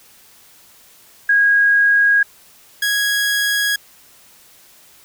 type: tone pair in turn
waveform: sine / sawtooth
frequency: 1641 / 1657.2 Hz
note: G#6 / G#6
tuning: -21 / -4 cents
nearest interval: unison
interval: 17 cents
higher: second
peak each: -10 / -12 dBFS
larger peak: first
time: 1.29-2.23 / 2.82-3.76 s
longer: neither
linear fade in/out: 5 ms
effects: white hiss -48 dBFS RMS until 5.04 s